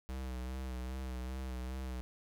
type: tone with vibrato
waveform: square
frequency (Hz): 64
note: C2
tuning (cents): -38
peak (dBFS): -39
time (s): 0.09-2.01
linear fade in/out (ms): 0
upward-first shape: sine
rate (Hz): 2.5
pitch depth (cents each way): 41
effects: none